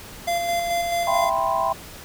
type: tone with tremolo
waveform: square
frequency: 689 Hz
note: F5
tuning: 24 cents flat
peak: -21 dBFS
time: 0.27-1.3 s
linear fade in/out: 10 ms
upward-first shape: square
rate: 4.6 Hz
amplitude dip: 30%
type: chord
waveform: sine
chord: C major seventh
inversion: first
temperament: equal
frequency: 659.3 / 784 / 987.8 / 1046.5 Hz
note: E5 / G5 / B5 / C6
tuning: 0 / 0 / 0 / 0 cents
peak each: -25 dBFS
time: 1.07-1.73 s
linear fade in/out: 5 ms
effects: pink hiss -40 dBFS RMS until 2.04 s